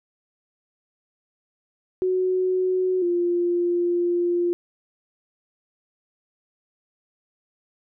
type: tone pair in turn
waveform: sine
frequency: 370 / 349.2 Hz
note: F#4 / F4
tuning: 0 / 0 cents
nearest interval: minor second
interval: 100 cents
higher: first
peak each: -19 dBFS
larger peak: neither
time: 2.02-3.02 / 3.02-4.53 s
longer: second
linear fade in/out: 0 ms
effects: none